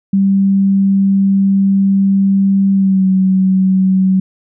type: tone with pitch glide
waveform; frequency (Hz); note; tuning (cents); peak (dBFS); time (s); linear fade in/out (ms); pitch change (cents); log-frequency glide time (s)
sine; 195.5 to 188.84; G3 to F#3; -4 to +36; -8; 0.13-4.2; 5; -60; 2.73-3.06
effects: none